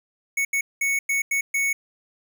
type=tone bursts at uneven times; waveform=square; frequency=2217 Hz; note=C#7; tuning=in tune; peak=-21 dBFS; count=6; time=0.37-0.45 / 0.53-0.61 / 0.81-0.99 / 1.09-1.22 / 1.31-1.41 / 1.54-1.73 s; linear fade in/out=5 ms; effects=none